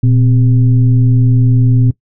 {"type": "tone with frequency modulation", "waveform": "sine", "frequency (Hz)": 120, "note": "B2", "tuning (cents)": -49, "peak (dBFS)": -6, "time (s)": [0.03, 1.91], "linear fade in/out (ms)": 5, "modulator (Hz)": 140, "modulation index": 0.59, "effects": ["noise-tail reverb RT60 0.1 s tail -20 dB re dry"]}